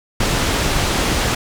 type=low-pass noise; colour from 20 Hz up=pink; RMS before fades=-18 dBFS; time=0.2-1.35 s; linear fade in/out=5 ms; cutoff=7700 Hz; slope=12 dB/octave; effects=none